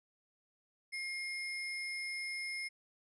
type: tone with sample-and-hold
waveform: sine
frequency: 2136 Hz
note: C7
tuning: 35 cents sharp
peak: -37 dBFS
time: 0.92-2.69 s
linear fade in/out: 20 ms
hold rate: 7350 Hz
effects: resampled to 22050 Hz